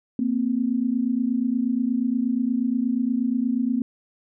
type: tone pair together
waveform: sine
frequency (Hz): 232.1 / 260.5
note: A#3 / C4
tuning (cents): -7 / -7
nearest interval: major second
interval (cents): 200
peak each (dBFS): -23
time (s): 0.19-3.82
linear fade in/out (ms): 2
effects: none